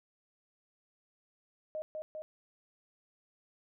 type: tone with echo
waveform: sine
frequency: 620 Hz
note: D#5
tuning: 6 cents flat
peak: -35 dBFS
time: 1.75-1.82 s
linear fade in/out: 0 ms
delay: 200 ms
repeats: 2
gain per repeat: -2 dB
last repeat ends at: 2.22 s
effects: none